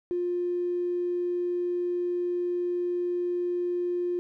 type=tone with tanh clipping; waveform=triangle; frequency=353.2 Hz; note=F4; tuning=20 cents sharp; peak=-25 dBFS; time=0.11-4.19 s; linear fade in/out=0 ms; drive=2 dB; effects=none